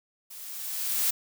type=noise with level ramp; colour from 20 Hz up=blue; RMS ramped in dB=-44 to -24 dBFS; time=0.3-1.11 s; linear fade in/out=10 ms; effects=none